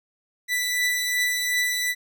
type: beating tone pair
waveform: sawtooth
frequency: 1975.5 / 1978.2 Hz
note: B6 / B6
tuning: 0 / +2 cents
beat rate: 2.7 Hz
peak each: -27 / -19 dBFS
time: 0.48-1.95 s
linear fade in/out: 50 ms
effects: none